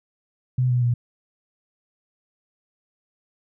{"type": "tone with pitch steps", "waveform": "sine", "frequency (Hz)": [126.7, 123.59, 120.56], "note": ["B2", "B2", "B2"], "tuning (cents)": [45, 2, -41], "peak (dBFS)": -17, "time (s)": [0.58, 0.94], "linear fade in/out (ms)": 5, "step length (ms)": 120, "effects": []}